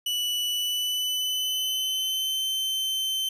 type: tone with pitch glide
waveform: 40% pulse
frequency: 2960 to 3087 Hz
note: F#7 to G7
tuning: 0 to -27 cents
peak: -24 dBFS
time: 0.06-3.29 s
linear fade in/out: 5 ms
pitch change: +73 cents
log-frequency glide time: 0.49-2.47 s
effects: none